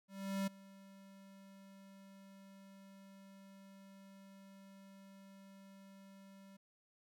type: tone with ADSR envelope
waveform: square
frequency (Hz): 195.1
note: G3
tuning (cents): -8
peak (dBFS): -35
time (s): 0.08-6.57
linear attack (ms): 390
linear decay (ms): 12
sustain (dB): -22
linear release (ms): 8
effects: none